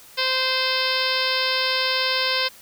harmonic tone, 519 Hz, C5, 14 cents flat, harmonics 1 / 2 / 3 / 4 / 5 / 6 / 7 / 8 / 9 / 10, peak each -29 / -29 / -29 / -29 / -29 / -29 / -29 / -29 / -29 / -29 dBFS, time 0.17-2.49 s, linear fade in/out 20 ms, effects white hiss -47 dBFS RMS until 2.61 s

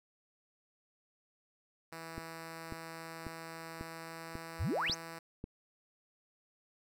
5% pulse tone with pitch glide, 163.7 to 164.93 Hz, E3 to E3, -12 to +1 cents, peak -33 dBFS, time 1.92-5.19 s, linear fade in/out 5 ms, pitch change +13 cents, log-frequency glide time 3.82-4.92 s
click train, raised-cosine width 3 ms, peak -28 dBFS, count 7, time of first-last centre 2.18-5.441 s, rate 1.84 Hz
sine exponential sweep, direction up, 60.4 to 6850 Hz, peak -31 dBFS, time 4.59-4.95 s, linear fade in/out 20 ms
effects none

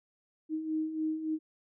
sine beating tone pair, 311.1 / 314.6 Hz, D#4 / D#4, 0 / +19 cents, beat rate 3.5 Hz, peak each -38 / -31 dBFS, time 0.49-1.39 s, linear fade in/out 50 ms, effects none

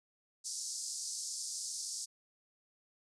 pink band-pass noise, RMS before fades -41 dBFS, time 0.44-2.06 s, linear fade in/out 20 ms, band 4800 to 9300 Hz, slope 48 dB/octave, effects none

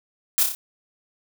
blue noise with echo, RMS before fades -19 dBFS, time 0.38-0.43 s, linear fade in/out 0 ms, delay 30 ms, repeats 4, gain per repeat -4 dB, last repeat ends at 0.55 s, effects none

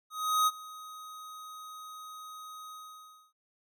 square tone with ADSR envelope, 1256 Hz, D#6, 16 cents sharp, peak -23 dBFS, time 0.1-3.33 s, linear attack 370 ms, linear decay 36 ms, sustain -21 dB, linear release 610 ms, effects none

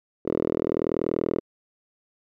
5% pulse tone with band-pass filter, 40.52 Hz, E1, 29 cents flat, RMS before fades -26 dBFS, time 0.25-1.41 s, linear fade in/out 10 ms, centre 400 Hz, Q 2.1, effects none

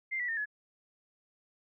sine tone with pitch steps, 2093 / 1952.8 / 1822.1 / 1700 Hz, C7 / B6 / A#6 / G#6, 0 / -20 / -40 / +40 cents, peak -31 dBFS, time 0.11-0.458 s, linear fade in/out 20 ms, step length 87 ms, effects none

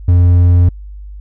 triangle tone, 88.1 Hz, F2, 16 cents sharp, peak -3 dBFS, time 0.08-0.69 s, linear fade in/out 5 ms, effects added 50 Hz sine -27 dBFS peak until 1.2 s

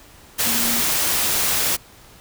sine tone in noise, 234.5 Hz, A#3, 11 cents sharp, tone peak -28 dBFS, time 0.45-0.82 s, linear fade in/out 20 ms, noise white, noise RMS -20 dBFS, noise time 0.38-1.77 s, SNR -11 dB, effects pink hiss -47 dBFS RMS until 2.2 s

